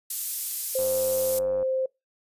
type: high-pass noise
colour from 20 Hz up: pink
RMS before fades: -29 dBFS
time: 0.1-1.39 s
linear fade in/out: 5 ms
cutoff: 11000 Hz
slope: 12 dB/octave
type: tone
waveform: sine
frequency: 523.3 Hz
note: C5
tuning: in tune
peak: -23 dBFS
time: 0.75-1.86 s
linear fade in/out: 5 ms
type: click train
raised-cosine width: 1 ms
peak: -28 dBFS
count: 82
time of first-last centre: 0.79-1.628 s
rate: 96.7 Hz
effects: noise-tail reverb RT60 0.2 s tail -24 dB re dry + resampled to 32000 Hz